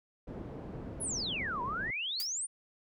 white low-pass noise, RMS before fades -43 dBFS, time 0.27-1.91 s, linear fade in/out 10 ms, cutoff 350 Hz, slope 12 dB/octave
sine exponential two-way sweep, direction down then up, 11190 to 937 to 9510 Hz, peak -33 dBFS, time 1-2.47 s, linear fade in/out 20 ms, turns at 1.62 s
blue noise with exponential decay, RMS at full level -35 dBFS, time 2.2-2.31 s, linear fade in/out 0 ms, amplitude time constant 22 ms
effects none

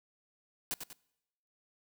white noise with echo, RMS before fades -35 dBFS, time 0.71-0.74 s, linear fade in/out 0 ms, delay 95 ms, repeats 2, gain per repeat -7 dB, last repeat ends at 0.93 s, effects noise-tail reverb RT60 0.9 s tail -24 dB re dry

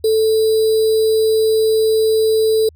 sine tone with sample-and-hold, 440 Hz, A4, in tune, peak -11 dBFS, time 0.04-2.69 s, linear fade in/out 5 ms, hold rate 4410 Hz, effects added 79 Hz sine -43 dBFS peak until 2.75 s

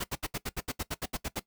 pink noise bursts, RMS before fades -33 dBFS, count 13, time 0-1.398 s, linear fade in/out 10 ms, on 42 ms, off 71 ms, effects noise-tail reverb RT60 0.1 s tail -18 dB re dry

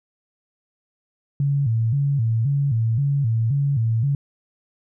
sine tone with vibrato, 126.3 Hz, B2, 39 cents sharp, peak -17 dBFS, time 1.4-4.15 s, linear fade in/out 2 ms, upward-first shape square, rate 1.9 Hz, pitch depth 190 cents each way, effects none

